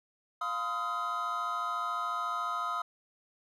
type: tone cluster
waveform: triangle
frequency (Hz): 701 / 1020 / 1262 / 1376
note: F5 / C6 / D#6 / F6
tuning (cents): +6 / -44 / +24 / -26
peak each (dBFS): -39 / -36 / -31 / -39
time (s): 0.41-2.82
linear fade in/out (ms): 5
effects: none